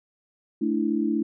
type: chord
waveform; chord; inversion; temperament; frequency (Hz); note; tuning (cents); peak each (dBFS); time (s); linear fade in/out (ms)
sine; A suspended fourth; none; equal; 220 / 293.7 / 329.6; A3 / D4 / E4; 0 / 0 / 0; -26; 0.61-1.23; 10
effects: none